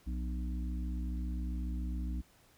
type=harmonic tone with a mistuned harmonic; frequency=60.9 Hz; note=B1; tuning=24 cents flat; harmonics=1 / 3 / 4 / 5; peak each=-34 / -44 / -46 / -48 dBFS; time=0.06-2.22 s; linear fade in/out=20 ms; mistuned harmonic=4; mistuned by=+44 cents; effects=pink hiss -65 dBFS RMS until 2.57 s